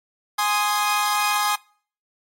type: chord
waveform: sawtooth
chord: Ab major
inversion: none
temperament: equal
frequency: 830.6 / 1046.5 / 1244.5 Hz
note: Ab5 / C6 / Eb6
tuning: 0 / 0 / 0 cents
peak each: -19 / -22 / -20 dBFS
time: 0.38-1.56 s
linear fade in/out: 10 ms
effects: noise-tail reverb RT60 0.5 s tail -25 dB re dry + AAC 48 kbps